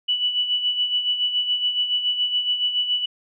sine tone with tremolo, 2960 Hz, F#7, in tune, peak -17 dBFS, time 0.08-3.06 s, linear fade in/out 10 ms, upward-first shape sine, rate 7.1 Hz, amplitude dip 60%, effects none

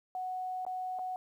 sine tone with dropouts, 740 Hz, F#5, in tune, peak -34 dBFS, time 0.15-1.16 s, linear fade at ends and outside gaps 1 ms, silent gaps 0.651-0.665 / 0.988-0.992 s, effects 11-bit

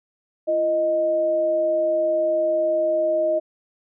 sine tone pair together, 340.3 / 622.3 Hz, F4 / D#5, -45 / 0 cents, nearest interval minor seventh, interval 1045 cents, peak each -28 / -18 dBFS, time 0.47-3.4 s, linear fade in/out 20 ms, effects none

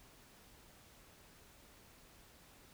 silence, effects pink hiss -62 dBFS RMS until 2.73 s

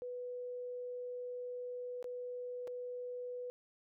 sine tone with dropouts, 493.9 Hz, B4, in tune, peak -40 dBFS, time 0.02-3.5 s, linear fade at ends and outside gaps 0 ms, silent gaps 2.027-2.043 / 2.673-2.677 s, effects none

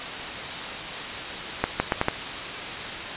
accelerating click train, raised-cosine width 0.5 ms, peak -5 dBFS, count 5, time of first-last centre 1.64-2.084 s, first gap 160 ms, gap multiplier 0.76, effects white hiss -31 dBFS RMS until 3.16 s + resampled to 8000 Hz

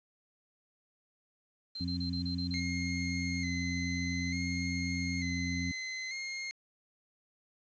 sine tone bursts, 4140 Hz, C8, 19 cents flat, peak -38 dBFS, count 7, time 1.75-2.601 s, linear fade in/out 5 ms, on 95 ms, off 31 ms
harmonic tone, 88 Hz, F2, 14 cents sharp, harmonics 1 / 2 / 3, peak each -37 / -37 / -37 dBFS, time 1.8-5.72 s, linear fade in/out 10 ms
sawtooth tone with vibrato, 2093 Hz, C7, in tune, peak -33 dBFS, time 2.54-6.51 s, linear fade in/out 0 ms, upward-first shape square, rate 0.56 Hz, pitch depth 36 cents each way
effects resampled to 16000 Hz + 10-bit

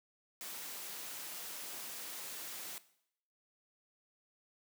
white noise, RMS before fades -45 dBFS, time 0.41-2.78 s, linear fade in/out 0 ms, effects noise-tail reverb RT60 0.7 s tail -17 dB re dry + high-pass 200 Hz 12 dB/octave

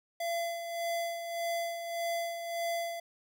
square tone with tremolo, 679 Hz, F5, 49 cents flat, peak -31 dBFS, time 0.2-3 s, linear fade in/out 5 ms, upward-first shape sine, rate 1.7 Hz, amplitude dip 55%, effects none

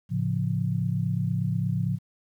sine chord, A augmented, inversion none, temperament equal, 110 / 138.59 / 174.61 Hz, A2 / C#3 / E#3, 0 / 0 / 0 cents, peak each -28 dBFS, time 0.09-1.99 s, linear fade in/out 50 ms, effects 10-bit

